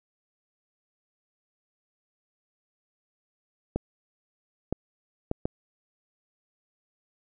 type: clicks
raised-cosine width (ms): 2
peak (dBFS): -13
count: 4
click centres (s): 3.76 / 4.726 / 5.314 / 5.455
effects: none